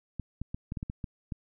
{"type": "clicks", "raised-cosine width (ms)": 5, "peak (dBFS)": -22, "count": 9, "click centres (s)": [0.197, 0.416, 0.545, 0.721, 0.772, 0.829, 0.899, 1.042, 1.322], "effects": []}